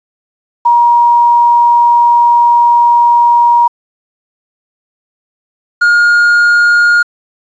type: tone pair in turn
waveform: sine / triangle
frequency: 950 / 1423.4 Hz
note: A#5 / F6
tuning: +33 / +33 cents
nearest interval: perfect fifth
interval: 700 cents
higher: second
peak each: -4 / -3 dBFS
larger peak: second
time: 0.65-3.68 / 5.81-7.03 s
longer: first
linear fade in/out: 10 ms
effects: resampled to 16000 Hz + 7-bit